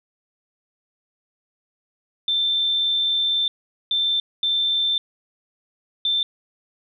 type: tone bursts at uneven times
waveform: sine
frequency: 3558 Hz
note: A7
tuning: 19 cents sharp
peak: -18 dBFS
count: 4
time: 2.28-3.48 / 3.91-4.2 / 4.43-4.98 / 6.05-6.23 s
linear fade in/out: 2 ms
effects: none